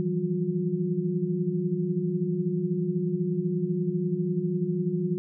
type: tone cluster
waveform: sine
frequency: 160.9 / 173 / 189.2 / 359.5 Hz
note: E3 / F3 / F#3 / F#4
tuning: -42 / -16 / +39 / -50 cents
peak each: -30 dBFS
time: 0-5.18 s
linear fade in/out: 0 ms
effects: none